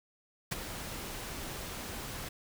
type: noise with ADSR envelope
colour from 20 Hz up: pink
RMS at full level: -31 dBFS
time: 0.51-2.29 s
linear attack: 11 ms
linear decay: 21 ms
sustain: -10 dB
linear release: 8 ms
effects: none

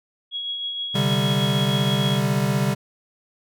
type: tone with tremolo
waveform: sine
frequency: 3322 Hz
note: G#7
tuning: in tune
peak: -24 dBFS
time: 0.31-2.21 s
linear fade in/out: 50 ms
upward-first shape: triangle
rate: 6.4 Hz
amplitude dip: 40%
type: chord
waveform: square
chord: C suspended second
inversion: none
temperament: equal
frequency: 130.81 / 146.83 / 196 Hz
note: C3 / D3 / G3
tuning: 0 / 0 / 0 cents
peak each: -24 / -25 / -24 dBFS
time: 0.94-2.75 s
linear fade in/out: 20 ms
effects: none

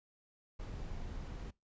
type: noise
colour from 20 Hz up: brown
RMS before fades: -43 dBFS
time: 0.59-1.51 s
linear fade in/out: 10 ms
effects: noise-tail reverb RT60 0.2 s tail -22 dB re dry + resampled to 16000 Hz

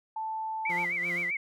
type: tone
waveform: sine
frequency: 880 Hz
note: A5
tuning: in tune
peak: -31 dBFS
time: 0.16-0.85 s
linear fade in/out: 5 ms
type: tone with vibrato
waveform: sine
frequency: 2139 Hz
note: C7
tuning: 38 cents sharp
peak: -28 dBFS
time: 0.65-1.37 s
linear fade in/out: 5 ms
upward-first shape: sine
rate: 7.7 Hz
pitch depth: 150 cents each way
type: tone with tremolo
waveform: 20% pulse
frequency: 174.61 Hz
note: F3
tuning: in tune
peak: -32 dBFS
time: 0.69-1.31 s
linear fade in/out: 10 ms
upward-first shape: sine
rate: 2.8 Hz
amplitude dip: 65%
effects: none

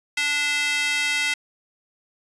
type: tone with high-pass filter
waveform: square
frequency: 291.8 Hz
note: D4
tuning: 11 cents flat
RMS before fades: -23 dBFS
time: 0.17-1.34 s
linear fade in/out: 5 ms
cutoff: 2200 Hz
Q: 2.5
effects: resampled to 24000 Hz

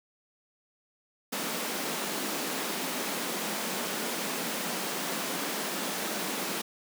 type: high-pass noise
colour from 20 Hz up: pink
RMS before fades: -33 dBFS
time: 1.32-6.62 s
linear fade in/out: 10 ms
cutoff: 180 Hz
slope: 48 dB/octave
effects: none

